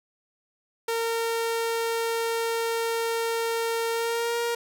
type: tone with pitch glide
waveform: sawtooth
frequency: 458.8 to 470.3 Hz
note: A#4 to A#4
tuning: -28 to +15 cents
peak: -21 dBFS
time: 0.88-4.55 s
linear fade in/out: 5 ms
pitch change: +43 cents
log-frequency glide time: 3.91-4.38 s
effects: none